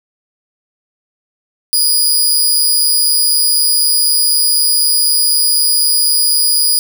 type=tone; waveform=15% pulse; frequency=4912 Hz; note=D#8; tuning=23 cents flat; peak=-3 dBFS; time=1.73-6.79 s; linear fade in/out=0 ms; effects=none